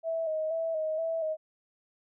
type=tone with vibrato; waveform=sine; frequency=641 Hz; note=E5; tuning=49 cents flat; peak=-28 dBFS; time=0.03-1.37 s; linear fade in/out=50 ms; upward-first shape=square; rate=2.1 Hz; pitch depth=37 cents each way; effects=none